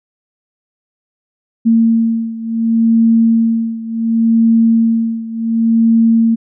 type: beating tone pair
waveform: sine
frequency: 227.3 / 227.99 Hz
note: A#3 / A#3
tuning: -43 / -38 cents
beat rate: 0.69 Hz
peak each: -11 / -14 dBFS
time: 1.65-6.36 s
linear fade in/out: 20 ms
effects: none

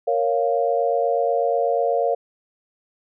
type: chord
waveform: sine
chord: Bb minor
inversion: none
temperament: equal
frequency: 466.2 / 554.4 / 698.5 Hz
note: Bb4 / Db5 / F5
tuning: 0 / 0 / 0 cents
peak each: -22 dBFS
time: 0.07-2.15 s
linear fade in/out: 10 ms
effects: none

